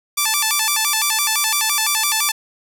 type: tone with vibrato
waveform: 5% pulse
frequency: 1012 Hz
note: B5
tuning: 42 cents sharp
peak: -4 dBFS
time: 0.17-2.32 s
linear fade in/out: 10 ms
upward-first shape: square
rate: 5.9 Hz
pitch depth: 250 cents each way
effects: none